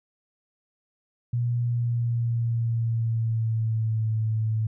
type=tone with pitch glide; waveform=sine; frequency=120 to 110.04 Hz; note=B2 to A2; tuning=-49 to +1 cents; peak=-22 dBFS; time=1.33-4.67 s; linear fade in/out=5 ms; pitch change=-150 cents; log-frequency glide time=1.62-4.1 s; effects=none